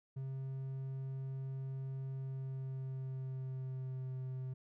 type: tone with pitch glide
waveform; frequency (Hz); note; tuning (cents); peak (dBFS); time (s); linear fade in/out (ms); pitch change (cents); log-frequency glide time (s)
triangle; 133.6 to 129.8; C3 to C3; +36 to -13; -37; 0.16-4.54; 10; -49; 2.14-4.16
effects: none